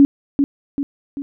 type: tone with echo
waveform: sine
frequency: 280.6 Hz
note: C#4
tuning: 21 cents sharp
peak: -5 dBFS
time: 0-0.05 s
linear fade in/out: 0 ms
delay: 390 ms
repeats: 3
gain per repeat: -6 dB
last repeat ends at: 1.22 s
effects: none